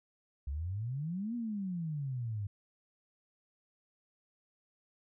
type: exponential two-way sweep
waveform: sine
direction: up then down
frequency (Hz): 65.5 to 243.5 to 98.2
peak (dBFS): -34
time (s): 0.47-2.47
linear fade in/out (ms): 5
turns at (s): 1.35
effects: none